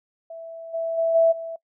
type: tone with level steps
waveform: sine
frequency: 659.3 Hz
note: E5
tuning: in tune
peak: -34 / -23 / -18 / -13 / -29 dBFS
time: 0.3-1.56 s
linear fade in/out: 5 ms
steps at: 0.73 / 0.97 / 1.14 / 1.31 s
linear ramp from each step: 20 ms
effects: noise-tail reverb RT60 0.1 s tail -23 dB re dry